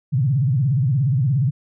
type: tone with vibrato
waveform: sine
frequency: 132.6 Hz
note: C3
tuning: 23 cents sharp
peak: -15 dBFS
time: 0.12-1.51 s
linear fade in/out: 20 ms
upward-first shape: sine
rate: 17 Hz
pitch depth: 240 cents each way
effects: none